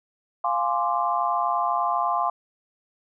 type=chord; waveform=sine; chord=D half-diminished seventh; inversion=first; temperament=equal; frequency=698.5 / 830.6 / 1046.5 / 1174.7 Hz; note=F5 / Ab5 / C6 / D6; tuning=0 / 0 / 0 / 0 cents; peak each=-26 / -28 / -25 / -28 dBFS; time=0.44-2.3 s; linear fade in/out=5 ms; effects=none